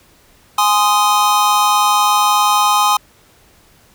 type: chord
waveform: square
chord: Ab major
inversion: none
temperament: just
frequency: 830.6 / 1038.3 / 1245.9 Hz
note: Ab5 / C6 / Eb6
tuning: 0 / -14 / +2 cents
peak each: -16 dBFS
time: 0.58-2.97 s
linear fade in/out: 5 ms
effects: pink hiss -50 dBFS RMS until 3.94 s